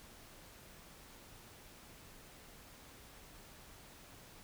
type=silence; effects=pink hiss -57 dBFS RMS until 4.43 s